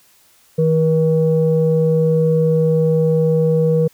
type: tone pair together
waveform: sine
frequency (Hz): 159.81 / 480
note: D#3 / B4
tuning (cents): +47 / -49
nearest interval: octave + perfect fifth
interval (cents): 1904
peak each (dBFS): -14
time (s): 0.58-3.88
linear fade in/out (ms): 10
effects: tanh soft clip ceiling -4 dBFS + white hiss -53 dBFS RMS until 3.93 s